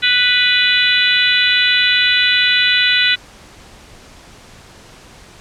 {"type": "harmonic tone", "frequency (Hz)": 493.9, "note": "B4", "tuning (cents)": 0, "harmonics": [3, 4, 5, 6, 7, 8], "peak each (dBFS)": [-18, -18, -18, -18, -18, -18], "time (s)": [0.02, 3.16], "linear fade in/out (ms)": 20, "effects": ["pink hiss -41 dBFS RMS until 5.4 s", "low-pass 8000 Hz 12 dB/octave"]}